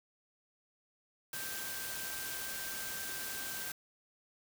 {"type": "tone in noise", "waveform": "sine", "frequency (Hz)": 1568, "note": "G6", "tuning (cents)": 0, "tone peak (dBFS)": -46, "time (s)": [1.33, 3.72], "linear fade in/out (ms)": 2, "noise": "white", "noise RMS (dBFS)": -41, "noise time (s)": [1.33, 3.72], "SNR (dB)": -8, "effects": []}